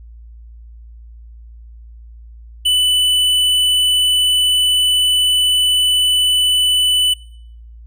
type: tone with hard clipping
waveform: sine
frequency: 2988 Hz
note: F#7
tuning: 16 cents sharp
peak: -13 dBFS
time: 2.65-7.14 s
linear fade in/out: 10 ms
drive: 9 dB
effects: noise-tail reverb RT60 0.7 s tail -23 dB re dry + added 57 Hz sine -35 dBFS peak until 7.86 s